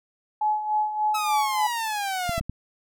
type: tone with tremolo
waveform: sine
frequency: 851 Hz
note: G#5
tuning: 42 cents sharp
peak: -19 dBFS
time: 0.41-1.67 s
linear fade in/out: 5 ms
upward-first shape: sine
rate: 3.4 Hz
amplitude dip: 65%
type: exponential sweep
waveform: sawtooth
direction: down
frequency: 1300 to 659.3 Hz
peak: -22 dBFS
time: 1.14-2.4 s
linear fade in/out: 10 ms
type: clicks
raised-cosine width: 5 ms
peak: -18 dBFS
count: 4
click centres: 2.294 / 2.38 / 2.41 / 2.496 s
effects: none